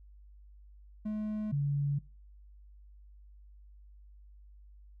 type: tone pair in turn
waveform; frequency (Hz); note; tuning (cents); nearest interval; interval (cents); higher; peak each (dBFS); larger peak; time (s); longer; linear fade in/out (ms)
triangle / sine; 213.3 / 142.36; G#3 / C#3; +46 / +46; perfect fifth; 700; first; -30 / -27; second; 1.05-1.52 / 1.52-1.99; neither; 10
effects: noise-tail reverb RT60 0.3 s tail -21 dB re dry + added 50 Hz sine -52 dBFS peak until 5 s